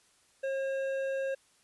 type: tone with hard clipping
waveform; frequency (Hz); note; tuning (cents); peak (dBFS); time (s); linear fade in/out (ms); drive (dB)
sine; 539; C#5; -49; -32; 0.43-1.35; 10; 9
effects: white hiss -66 dBFS RMS until 1.63 s + resampled to 24000 Hz